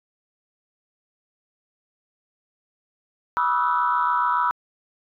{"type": "tone cluster", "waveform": "sine", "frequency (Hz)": [979, 1140, 1263, 1330, 1494], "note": ["B5", "C#6", "D#6", "E6", "F#6"], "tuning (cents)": [-15, 48, 26, 15, 16], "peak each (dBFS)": [-21, -30, -26, -24, -30], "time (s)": [3.37, 4.51], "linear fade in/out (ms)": 0, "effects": ["tanh soft clip ceiling -9 dBFS"]}